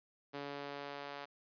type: tone with high-pass filter sweep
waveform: sawtooth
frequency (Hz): 142.3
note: C#3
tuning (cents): +46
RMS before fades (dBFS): -45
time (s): 0.33-1.26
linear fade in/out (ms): 20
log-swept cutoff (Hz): 350 to 680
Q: 1
effects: resampled to 11025 Hz